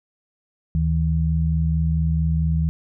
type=tone pair together; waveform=sine; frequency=75.51 / 160 Hz; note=D2 / D#3; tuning=+49 / +49 cents; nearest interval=octave + minor second; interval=1300 cents; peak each=-20 dBFS; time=0.75-2.69 s; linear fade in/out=0 ms; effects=none